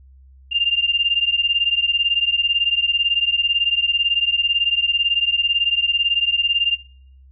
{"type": "beating tone pair", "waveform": "sine", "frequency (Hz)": [2791, 2809], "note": ["F7", "F7"], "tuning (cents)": [-2, 9], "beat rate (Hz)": 18, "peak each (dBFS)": -19, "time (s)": [0.51, 6.76], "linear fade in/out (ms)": 20, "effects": ["noise-tail reverb RT60 0.6 s tail -23 dB re dry", "added 66 Hz sine -44 dBFS peak until 7.31 s"]}